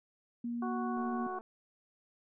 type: tone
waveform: sine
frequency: 237.3 Hz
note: A#3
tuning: 31 cents sharp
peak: -34 dBFS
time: 0.44-1.27 s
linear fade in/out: 5 ms
type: harmonic tone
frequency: 370 Hz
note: F#4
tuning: in tune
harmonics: 1 / 2 / 3 / 4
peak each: -41 / -40 / -40 / -49 dBFS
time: 0.62-1.39 s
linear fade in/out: 5 ms
type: click train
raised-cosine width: 1 ms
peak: -40 dBFS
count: 99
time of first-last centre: 0.97-1.409 s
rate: 223 Hz
effects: none